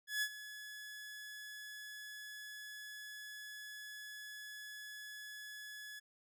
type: tone with ADSR envelope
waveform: sawtooth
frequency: 1700 Hz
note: G#6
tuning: 40 cents sharp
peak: -29 dBFS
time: 0.07-6 s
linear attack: 150 ms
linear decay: 64 ms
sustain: -15 dB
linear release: 16 ms
effects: none